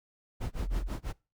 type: noise with tremolo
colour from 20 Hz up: brown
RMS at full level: -32 dBFS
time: 0.4-1.13 s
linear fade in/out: 20 ms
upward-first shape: sine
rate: 6.1 Hz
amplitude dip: 100%
type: tone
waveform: sine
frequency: 43.65 Hz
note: F1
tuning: in tune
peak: -30 dBFS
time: 0.62-0.9 s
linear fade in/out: 20 ms
effects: noise-tail reverb RT60 0.3 s tail -24 dB re dry